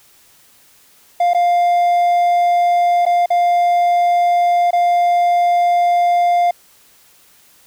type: tone with dropouts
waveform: triangle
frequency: 701 Hz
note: F5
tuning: 6 cents sharp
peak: -9 dBFS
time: 1.2-6.51 s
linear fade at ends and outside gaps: 5 ms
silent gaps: 1.335-1.346 / 3.054-3.063 / 3.26-3.303 / 4.708-4.73 s
effects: white hiss -50 dBFS RMS until 7.66 s